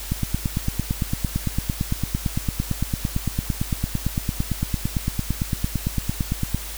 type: click train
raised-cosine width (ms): 5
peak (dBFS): -9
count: 58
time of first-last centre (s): 0.12-6.546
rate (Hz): 8.87
effects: added 50 Hz sine -34 dBFS peak until 6.77 s + white hiss -35 dBFS RMS until 6.77 s